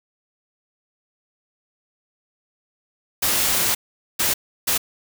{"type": "noise bursts at uneven times", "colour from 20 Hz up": "white", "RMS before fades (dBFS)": -20, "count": 3, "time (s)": [[3.22, 3.75], [4.19, 4.34], [4.67, 4.78]], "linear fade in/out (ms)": 10, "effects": []}